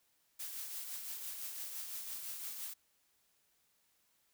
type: noise with tremolo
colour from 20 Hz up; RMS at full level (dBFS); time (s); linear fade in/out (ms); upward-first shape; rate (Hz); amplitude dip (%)
blue; -42; 0.39-2.74; 10; triangle; 5.9; 45
effects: white hiss -75 dBFS RMS until 4.33 s